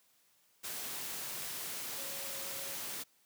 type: tone in noise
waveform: sine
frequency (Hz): 551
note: C#5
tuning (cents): -11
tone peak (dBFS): -51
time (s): 1.97-2.77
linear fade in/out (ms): 20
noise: white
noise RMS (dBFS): -41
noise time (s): 0.63-3.04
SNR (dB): -13
effects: white hiss -70 dBFS RMS until 3.25 s + high-pass 100 Hz 12 dB/octave